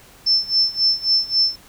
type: tone with tremolo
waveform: sine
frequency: 5310 Hz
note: E8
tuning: 12 cents sharp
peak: -12 dBFS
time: 0.26-1.56 s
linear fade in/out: 10 ms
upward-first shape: sine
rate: 3.7 Hz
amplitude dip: 90%
effects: pink hiss -47 dBFS RMS until 1.68 s